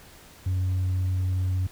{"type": "tone with tanh clipping", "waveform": "sine", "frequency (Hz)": 92.5, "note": "F#2", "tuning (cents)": 0, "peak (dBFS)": -23, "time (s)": [0.46, 1.67], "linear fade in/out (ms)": 5, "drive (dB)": 1, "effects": ["pink hiss -50 dBFS RMS until 1.71 s"]}